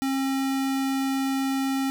square tone, 269.2 Hz, C4, 49 cents sharp, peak -24 dBFS, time 0.02-1.9 s, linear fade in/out 0 ms, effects none

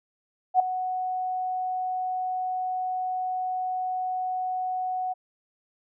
sine tone with ADSR envelope, 740 Hz, F#5, in tune, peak -13 dBFS, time 0.54-5.14 s, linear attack 57 ms, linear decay 6 ms, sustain -13 dB, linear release 20 ms, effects none

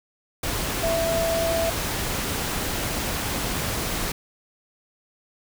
sine tone in noise, 663 Hz, E5, 10 cents sharp, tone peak -22 dBFS, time 0.83-1.7 s, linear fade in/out 5 ms, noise pink, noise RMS -27 dBFS, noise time 0.43-4.12 s, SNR +2 dB, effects none

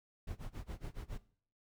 brown noise with tremolo, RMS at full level -41 dBFS, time 0.27-1.18 s, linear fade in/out 5 ms, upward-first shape sine, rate 7.2 Hz, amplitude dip 100%, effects noise-tail reverb RT60 0.5 s tail -18 dB re dry

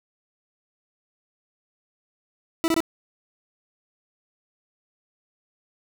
40% pulse tone bursts, 328 Hz, E4, 9 cents flat, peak -18 dBFS, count 3, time 2.64-2.804 s, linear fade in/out 0 ms, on 40 ms, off 22 ms, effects none

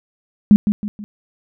sine tone with echo, 207.7 Hz, G#3, in tune, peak -4 dBFS, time 0.51-0.56 s, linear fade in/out 0 ms, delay 160 ms, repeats 3, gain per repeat -8 dB, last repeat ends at 1.04 s, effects none

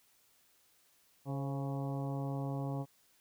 harmonic tone with a mistuned harmonic, 138.59 Hz, C#3, in tune, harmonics 1 / 2 / 3 / 4 / 5 / 6 / 7 / 8, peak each -36 / -41 / -48 / -46 / -48 / -49 / -54 / -54 dBFS, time 1.25-2.86 s, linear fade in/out 50 ms, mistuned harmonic 4, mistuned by -45 cents, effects white hiss -69 dBFS RMS until 3.2 s

